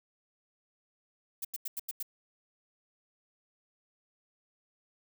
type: noise bursts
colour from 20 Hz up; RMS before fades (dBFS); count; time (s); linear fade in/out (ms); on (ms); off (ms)
violet; -36; 6; 1.42-2.028; 5; 28; 88
effects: none